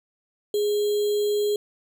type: tone with sample-and-hold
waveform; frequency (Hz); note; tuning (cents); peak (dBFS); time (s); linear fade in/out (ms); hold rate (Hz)
sine; 415.3; G#4; 0; -20; 0.54-1.56; 2; 3675
effects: none